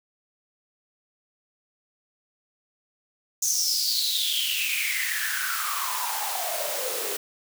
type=noise with high-pass filter sweep; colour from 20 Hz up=white; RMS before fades=-27 dBFS; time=3.42-7.17 s; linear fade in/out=5 ms; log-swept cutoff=6400 to 410 Hz; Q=8.8; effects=none